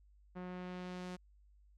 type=tone with low-pass filter sweep; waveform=sawtooth; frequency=181.1 Hz; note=F#3; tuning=37 cents flat; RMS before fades=-45 dBFS; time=0.35-1.17 s; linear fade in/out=20 ms; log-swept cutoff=1600 to 7700 Hz; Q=0.8; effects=added 50 Hz sine -62 dBFS peak until 1.77 s